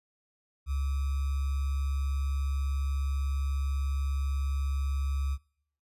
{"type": "tone with sample-and-hold", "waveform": "sine", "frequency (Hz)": 69.1, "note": "C#2", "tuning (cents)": -5, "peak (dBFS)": -27, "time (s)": [0.66, 5.38], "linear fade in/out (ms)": 50, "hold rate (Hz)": 1225, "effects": ["noise-tail reverb RT60 0.7 s tail -23 dB re dry", "resampled to 32000 Hz"]}